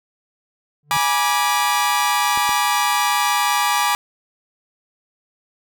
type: tone with exponential growth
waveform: triangle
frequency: 146.83 Hz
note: D3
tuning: in tune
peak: -23 dBFS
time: 0.83-0.97 s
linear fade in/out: 2 ms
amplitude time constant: 30 ms
type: chord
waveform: sawtooth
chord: G# diminished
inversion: none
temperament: equal with one note detuned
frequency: 830.6 / 969.7 / 1174.7 Hz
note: G#5 / B5 / D6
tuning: 0 / -32 / 0 cents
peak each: -17 dBFS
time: 0.91-3.95 s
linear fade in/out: 0 ms
type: clicks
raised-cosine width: 2 ms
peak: -21 dBFS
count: 2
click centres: 2.375 / 2.492 s
effects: none